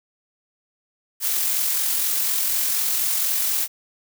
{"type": "noise with amplitude modulation", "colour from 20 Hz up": "blue", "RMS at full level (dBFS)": -21, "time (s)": [1.2, 3.68], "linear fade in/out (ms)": 50, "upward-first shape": "sine", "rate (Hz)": 44.1, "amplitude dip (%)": 25, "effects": []}